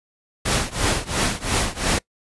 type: noise with tremolo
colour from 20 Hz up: pink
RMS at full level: -18 dBFS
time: 0.45-1.99 s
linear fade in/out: 10 ms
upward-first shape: triangle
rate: 2.9 Hz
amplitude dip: 95%
effects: noise-tail reverb RT60 0.1 s tail -23 dB re dry + resampled to 24000 Hz